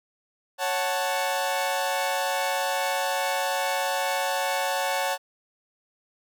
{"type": "chord", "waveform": "sawtooth", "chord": "F# minor", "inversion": "second", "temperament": "equal", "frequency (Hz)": [554.4, 740, 880], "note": ["C#5", "F#5", "A5"], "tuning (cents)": [0, 0, 0], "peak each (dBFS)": -25, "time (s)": [0.58, 5.18], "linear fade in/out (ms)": 50, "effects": []}